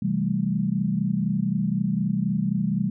sine chord, A minor seventh, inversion first, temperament equal, 130.81 / 164.81 / 196 / 220 Hz, C3 / E3 / G3 / A3, 0 / 0 / 0 / 0 cents, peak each -30 / -27 / -24 / -29 dBFS, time 0.02-2.9 s, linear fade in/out 5 ms, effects none

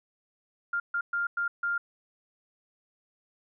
sine tone bursts at uneven times, 1400 Hz, F6, 4 cents sharp, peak -26 dBFS, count 5, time 0.73-0.8 / 0.94-1.01 / 1.13-1.27 / 1.37-1.48 / 1.63-1.78 s, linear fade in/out 5 ms, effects none

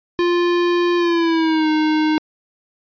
square tone with pitch glide, 349.2 to 309.3 Hz, F4 to D#4, 0 to -10 cents, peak -15 dBFS, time 0.19-2.18 s, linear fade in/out 0 ms, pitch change -210 cents, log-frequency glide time 0.97-1.69 s, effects resampled to 11025 Hz

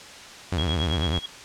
sawtooth tone with vibrato, 82.41 Hz, E2, in tune, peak -19 dBFS, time 0.52-1.19 s, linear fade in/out 5 ms, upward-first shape sine, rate 10 Hz, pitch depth 210 cents each way
sine tone with tremolo, 3302 Hz, G#7, 11 cents flat, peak -26 dBFS, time 0.58-1.26 s, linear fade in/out 5 ms, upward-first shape sine, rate 9.1 Hz, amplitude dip 85%
effects white hiss -42 dBFS RMS until 1.44 s + low-pass 6000 Hz 12 dB/octave

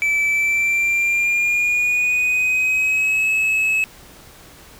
triangle tone with pitch glide, 2314 to 2582 Hz, D7 to E7, -26 to -37 cents, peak -14 dBFS, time 0.02-3.84 s, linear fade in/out 0 ms, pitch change +189 cents, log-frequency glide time 0.29-3.28 s, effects pink hiss -44 dBFS RMS until 4.79 s

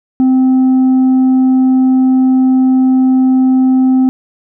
sine tone with tanh clipping, 259.4 Hz, C4, 15 cents flat, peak -7 dBFS, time 0.2-4.09 s, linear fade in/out 0 ms, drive 3 dB, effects none

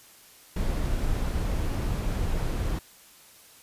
brown noise, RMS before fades -27 dBFS, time 0.56-2.79 s, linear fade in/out 5 ms, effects white hiss -53 dBFS RMS until 3.62 s + resampled to 32000 Hz

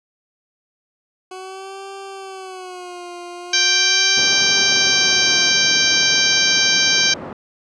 20% pulse tone with vibrato, 370.6 Hz, F#4, 3 cents sharp, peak -26 dBFS, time 1.31-5.5 s, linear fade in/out 5 ms, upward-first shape sine, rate 0.39 Hz, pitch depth 93 cents each way
harmonic tone, 784 Hz, G5, in tune, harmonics 2 / 3 / 4 / 5 / 6 / 7 / 8, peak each -21 / -21 / -21 / -21 / -21 / -21 / -21 dBFS, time 3.53-7.14 s, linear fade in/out 5 ms
pink band-pass noise, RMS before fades -32 dBFS, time 4.17-7.33 s, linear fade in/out 2 ms, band 180 to 1000 Hz, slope 12 dB/octave
effects resampled to 22050 Hz

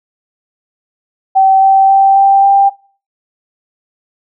sine tone with pitch steps, 770 / 775.4 / 780.7 / 786.2 / 791.6 Hz, G5 / G5 / G5 / G5 / G5, -31 / -19 / -7 / +5 / +17 cents, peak -4 dBFS, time 1.35-2.7 s, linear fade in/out 20 ms, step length 270 ms, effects noise-tail reverb RT60 0.4 s tail -21 dB re dry

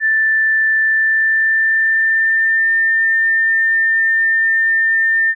sine tone with pitch glide, 1766 to 1802.1 Hz, A6 to A6, +6 to +41 cents, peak -11 dBFS, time 0-5.35 s, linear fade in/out 50 ms, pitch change +35 cents, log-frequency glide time 0.81-2.85 s, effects none

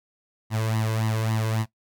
sawtooth tone with flanger, 110.5 Hz, A2, 8 cents sharp, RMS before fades -25 dBFS, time 0.5-1.66 s, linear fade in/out 50 ms, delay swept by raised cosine 1 to 1.98 ms, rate 3.6 Hz, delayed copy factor +0.7, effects noise-tail reverb RT60 0.1 s tail -17 dB re dry

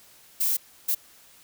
violet noise bursts at uneven times, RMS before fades -24 dBFS, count 2, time 0.4-0.57 / 0.88-0.95 s, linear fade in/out 10 ms, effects white hiss -54 dBFS RMS until 1.43 s

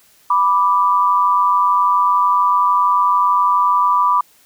sine tone pair together, 987.8 / 1174.7 Hz, B5 / D6, 0 / 0 cents, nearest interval minor third, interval 300 cents, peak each -14 dBFS, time 0.3-4.21 s, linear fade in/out 5 ms, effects white hiss -52 dBFS RMS until 4.45 s

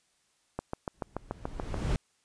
click train, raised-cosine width 1 ms, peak -18 dBFS, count 9, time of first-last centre 0.59-1.743 s, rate 6.94 Hz
brown noise with exponential growth, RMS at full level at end -26 dBFS, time 0.94-1.96 s, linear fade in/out 1 ms, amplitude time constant 220 ms
effects white hiss -71 dBFS RMS until 2.24 s + resampled to 22050 Hz

